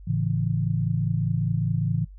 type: chord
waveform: sine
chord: A major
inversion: none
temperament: equal with one note detuned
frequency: 110 / 139.8 / 164.81 Hz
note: A2 / C#3 / E3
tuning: 0 / +15 / 0 cents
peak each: -26 dBFS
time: 0.07-2.05 s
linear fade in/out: 10 ms
effects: noise-tail reverb RT60 0.1 s tail -23 dB re dry + added 48 Hz sine -41 dBFS peak until 2.18 s